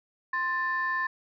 sine tone pair together, 1046.5 / 1770.2 Hz, C6 / A6, 0 / +10 cents, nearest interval major sixth, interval 910 cents, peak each -29 / -27 dBFS, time 0.33-1.07 s, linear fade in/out 5 ms, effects tanh soft clip ceiling -20 dBFS

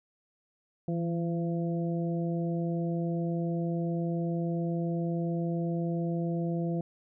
harmonic tone with a mistuned harmonic, 170 Hz, F3, 46 cents flat, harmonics 1 / 2 / 3 / 4, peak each -29 / -35 / -39 / -41 dBFS, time 0.88-6.81 s, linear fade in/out 2 ms, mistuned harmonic 1, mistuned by -29 cents, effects none

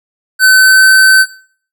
square tone with pitch glide, 1522 to 1532.6 Hz, F#6 to G6, +48 to -40 cents, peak -4 dBFS, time 0.39-1.26 s, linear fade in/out 50 ms, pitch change +12 cents, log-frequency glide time 0.57-0.85 s, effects noise-tail reverb RT60 0.5 s tail -17 dB re dry

